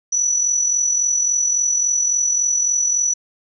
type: tone with amplitude modulation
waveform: sine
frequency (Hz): 5920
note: F#8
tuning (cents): 0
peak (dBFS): -13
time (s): 0.12-3.14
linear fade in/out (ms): 10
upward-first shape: sine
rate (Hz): 43.6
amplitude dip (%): 50
effects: none